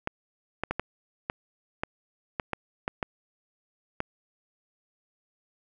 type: clicks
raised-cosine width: 0.5 ms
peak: -13 dBFS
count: 11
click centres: 0.074 / 0.636 / 0.71 / 0.796 / 1.299 / 1.835 / 2.398 / 2.533 / 2.879 / 3.028 / 4.004 s
effects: none